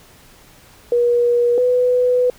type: tone pair in turn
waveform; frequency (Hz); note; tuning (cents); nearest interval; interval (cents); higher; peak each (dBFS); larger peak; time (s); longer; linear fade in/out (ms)
sine; 480 / 497.1; B4 / B4; -49 / +11; minor second; 60; second; -12; neither; 0.92-1.58 / 1.58-2.3; second; 2
effects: pink hiss -47 dBFS RMS until 2.38 s